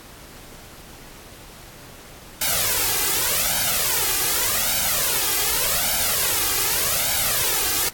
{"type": "noise with flanger", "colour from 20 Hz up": "white", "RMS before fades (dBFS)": -21, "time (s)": [2.41, 7.89], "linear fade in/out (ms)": 5, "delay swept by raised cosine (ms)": [1.3, 2.5], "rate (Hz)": 0.85, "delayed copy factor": 0.95, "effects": ["pink hiss -43 dBFS RMS until 7.93 s", "AAC 64 kbps"]}